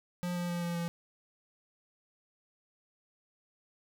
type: tone with pitch steps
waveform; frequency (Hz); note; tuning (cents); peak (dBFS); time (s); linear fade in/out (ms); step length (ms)
square; 176.9 / 175.27 / 173.66 / 172.06 / 170.48; F3 / F3 / F3 / F3 / F3; +23 / +6 / -9 / -26 / -41; -33; 0.23-0.88; 0; 130
effects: none